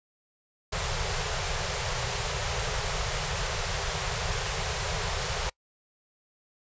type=band-stop noise; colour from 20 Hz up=pink; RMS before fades=-30 dBFS; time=0.72-5.5 s; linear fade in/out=10 ms; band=170 to 390 Hz; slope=96 dB/octave; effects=noise-tail reverb RT60 0.1 s tail -26 dB re dry + resampled to 16000 Hz